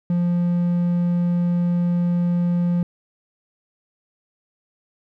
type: tone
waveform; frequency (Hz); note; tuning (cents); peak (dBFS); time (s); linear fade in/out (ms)
triangle; 174.61; F3; 0; -15; 0.1-2.83; 2
effects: none